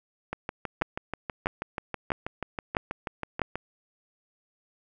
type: two click trains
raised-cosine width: 0.5 ms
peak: -16 / -9 dBFS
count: 21 / 5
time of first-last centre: 0.33-3.556 / 0.82-3.417 s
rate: 6.2 / 1.54 Hz
effects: none